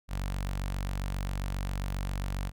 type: tone with notch filter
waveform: sawtooth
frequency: 47.44 Hz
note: F#1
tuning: 44 cents sharp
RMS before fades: -33 dBFS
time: 0.08-2.52 s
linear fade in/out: 50 ms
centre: 370 Hz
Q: 1
effects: none